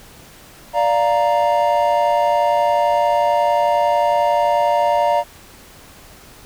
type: chord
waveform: triangle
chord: Bb major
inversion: first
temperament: equal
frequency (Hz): 587.3 / 698.5 / 932.3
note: D5 / F5 / Bb5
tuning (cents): 0 / 0 / 0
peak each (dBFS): -16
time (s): 0.73-5.24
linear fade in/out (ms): 50
effects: pink hiss -43 dBFS RMS until 6.45 s